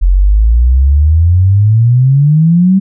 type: exponential sweep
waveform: sine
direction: up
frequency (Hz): 43.12 to 196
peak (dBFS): -4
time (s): 0.01-2.8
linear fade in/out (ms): 20
effects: none